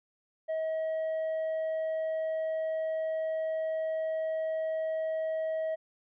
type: tone with tanh clipping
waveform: sine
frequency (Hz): 638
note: D#5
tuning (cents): +43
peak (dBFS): -30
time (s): 0.48-5.76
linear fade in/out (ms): 20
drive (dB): 3
effects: none